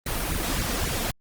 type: noise with flanger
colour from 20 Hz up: pink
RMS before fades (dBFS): -27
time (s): 0.06-1.11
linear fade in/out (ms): 5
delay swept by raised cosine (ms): 0.45 to 4.35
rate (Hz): 3.7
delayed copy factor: +0.8
effects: Opus 32 kbps

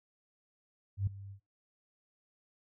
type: tone with ADSR envelope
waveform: sine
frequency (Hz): 98.7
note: G2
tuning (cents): +12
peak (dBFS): -26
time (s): 0.97-1.4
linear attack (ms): 100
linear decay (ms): 5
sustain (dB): -18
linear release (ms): 88
effects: noise-tail reverb RT60 0.2 s tail -23 dB re dry

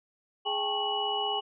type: tone cluster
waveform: sine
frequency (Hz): 417.3 / 792 / 868 / 1099 / 2934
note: G#4 / G5 / A5 / C#6 / F#7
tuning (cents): +8 / +18 / -24 / -15 / -15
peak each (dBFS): -35 / -32 / -37 / -39 / -31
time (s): 0.45-1.41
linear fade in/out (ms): 20
effects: none

